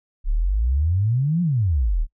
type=exponential two-way sweep; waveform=sine; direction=up then down; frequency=32.7 to 180.8 to 32.7 Hz; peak=-17 dBFS; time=0.24-2.07 s; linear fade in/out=50 ms; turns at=1.42 s; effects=noise-tail reverb RT60 0.1 s tail -21 dB re dry